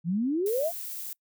sine exponential sweep, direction up, 158.3 to 715 Hz, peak -24 dBFS, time 0.04-0.72 s, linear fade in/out 50 ms
violet noise, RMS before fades -37 dBFS, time 0.46-1.13 s, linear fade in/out 2 ms
effects noise-tail reverb RT60 0.1 s tail -25 dB re dry

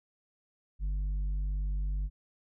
sine tone with tanh clipping, 49 Hz, G1, in tune, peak -30 dBFS, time 0.79-2.1 s, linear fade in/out 50 ms, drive 5 dB, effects none

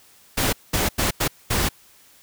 pink noise bursts at uneven times, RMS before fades -21 dBFS, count 5, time 0.37-0.53 / 0.73-0.89 / 0.98-1.11 / 1.2-1.28 / 1.5-1.69 s, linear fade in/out 10 ms, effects white hiss -53 dBFS RMS until 2.22 s

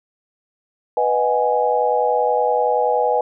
sine chord, G# minor seventh, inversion first, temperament equal, 493.9 / 622.3 / 740 / 830.6 Hz, B4 / D#5 / F#5 / G#5, 0 / 0 / 0 / 0 cents, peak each -19 / -22 / -24 / -19 dBFS, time 0.97-3.21 s, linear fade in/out 2 ms, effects none

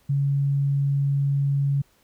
sine tone, 140 Hz, C#3, 18 cents sharp, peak -19 dBFS, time 0.09-1.82 s, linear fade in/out 10 ms, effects pink hiss -62 dBFS RMS until 2.03 s

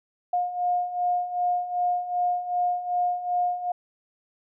sine beating tone pair, 712 / 714.6 Hz, F5 / F5, +33 / +40 cents, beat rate 2.6 Hz, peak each -29 / -24 dBFS, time 0.33-3.72 s, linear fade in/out 5 ms, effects none

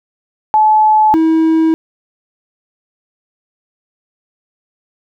sine / triangle tone pair in turn, 861 / 321.8 Hz, A5 / E4, -38 / -42 cents, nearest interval octave + perfect fourth, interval 1704 cents, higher first, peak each -6 dBFS, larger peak neither, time 0.54-1.14 / 1.14-1.74 s, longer neither, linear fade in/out 0 ms, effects none

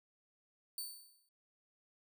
10% pulse tone with exponential decay, 4532 Hz, C#8, 37 cents sharp, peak -31 dBFS, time 0.78-1.29 s, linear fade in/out 2 ms, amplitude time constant 110 ms, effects none

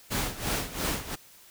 pink noise with tremolo, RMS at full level -28 dBFS, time 0.1-1.16 s, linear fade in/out 20 ms, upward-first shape sine, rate 2.9 Hz, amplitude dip 80%, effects white hiss -54 dBFS RMS until 1.5 s

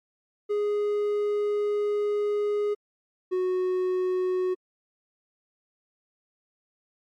triangle tone pair in turn, 414.5 / 368.1 Hz, G#4 / F#4, -3 / -9 cents, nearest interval major second, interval 206 cents, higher first, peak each -21 dBFS, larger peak neither, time 0.49-2.75 / 3.31-4.55 s, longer first, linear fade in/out 20 ms, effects MP3 64 kbps

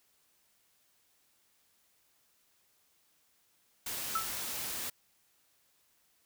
white noise, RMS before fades -38 dBFS, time 3.86-4.9 s, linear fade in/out 5 ms
sine tone with exponential decay, 1318.5 Hz, E6, in tune, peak -26 dBFS, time 4.15-4.32 s, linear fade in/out 5 ms, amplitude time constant 36 ms
effects white hiss -71 dBFS RMS until 6.25 s

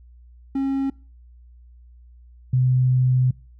triangle / sine tone pair in turn, 271.5 / 127.61 Hz, C#4 / C3, -36 / -43 cents, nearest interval octave + minor second, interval 1307 cents, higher first, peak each -18 / -15 dBFS, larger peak second, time 0.55-0.9 / 2.53-3.31 s, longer second, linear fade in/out 5 ms, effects noise-tail reverb RT60 0.4 s tail -25 dB re dry + added 60 Hz sine -45 dBFS peak until 3.59 s

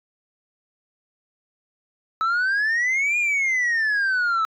sine exponential two-way sweep, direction up then down, 1296 to 2455 to 1296 Hz, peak -16 dBFS, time 2.21-4.45 s, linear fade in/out 0 ms, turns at 3.18 s, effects tanh soft clip ceiling -18 dBFS

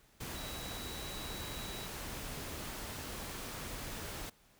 sine tone in noise, 3900 Hz, B7, 23 cents flat, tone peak -48 dBFS, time 0.35-1.87 s, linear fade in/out 10 ms, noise pink, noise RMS -43 dBFS, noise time 0.2-4.3 s, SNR -8 dB, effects pink hiss -66 dBFS RMS until 4.59 s

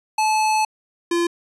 square tone pair in turn, 865 / 343.3 Hz, A5 / F4, -30 / -30 cents, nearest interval octave + major third, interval 1600 cents, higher first, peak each -17 / -18 dBFS, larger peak first, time 0.18-0.65 / 1.11-1.27 s, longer first, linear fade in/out 5 ms, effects resampled to 24000 Hz

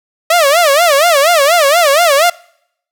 sawtooth tone with vibrato, 622.3 Hz, D#5, in tune, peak -3 dBFS, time 0.3-2.3 s, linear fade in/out 5 ms, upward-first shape sine, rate 4.2 Hz, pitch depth 220 cents each way, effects noise-tail reverb RT60 0.7 s tail -24 dB re dry

